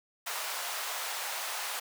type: high-pass noise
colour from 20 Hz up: pink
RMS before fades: -36 dBFS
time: 0.26-1.8 s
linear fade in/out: 10 ms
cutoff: 680 Hz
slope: 24 dB/octave
effects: none